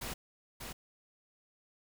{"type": "noise with echo", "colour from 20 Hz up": "pink", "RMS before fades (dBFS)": -40, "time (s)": [0.01, 0.14], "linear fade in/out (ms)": 10, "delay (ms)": 590, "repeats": 1, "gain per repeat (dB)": -4, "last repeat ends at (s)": 0.73, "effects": []}